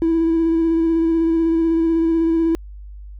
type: tone with vibrato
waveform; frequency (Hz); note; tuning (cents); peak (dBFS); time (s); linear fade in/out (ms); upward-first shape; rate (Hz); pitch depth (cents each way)
triangle; 328.7; E4; -5; -11; 0.02-2.55; 0; square; 16; 16
effects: tanh soft clip ceiling -10 dBFS + added 50 Hz sine -33 dBFS peak until 3.19 s